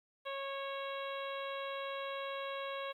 harmonic tone with a mistuned harmonic, 549 Hz, C#5, 17 cents flat, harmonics 1 / 2 / 3 / 4 / 5 / 6 / 7, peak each -41 / -43 / -49 / -50 / -50 / -51 / -52 dBFS, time 0.25-2.93 s, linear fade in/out 20 ms, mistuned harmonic 4, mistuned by +16 cents, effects 12-bit

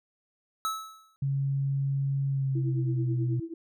square tone with exponential decay, 1300 Hz, E6, 24 cents flat, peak -26 dBFS, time 0.65-1.16 s, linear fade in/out 0 ms, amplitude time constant 110 ms
sine tone with pitch glide, 137.8 to 124.91 Hz, C#3 to B2, -10 to +20 cents, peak -25 dBFS, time 1.22-3.4 s, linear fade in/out 5 ms, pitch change -170 cents, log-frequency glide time 2.29-3.13 s
sine tone with tremolo, 330.8 Hz, E4, 6 cents sharp, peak -30 dBFS, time 2.55-3.54 s, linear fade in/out 5 ms, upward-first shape triangle, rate 9.3 Hz, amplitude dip 95%
effects none

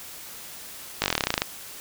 slowing click train, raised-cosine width 0.2 ms, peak -4 dBFS, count 15, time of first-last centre 1.02-1.419 s, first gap 19 ms, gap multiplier 1.06, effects white hiss -41 dBFS RMS until 1.8 s

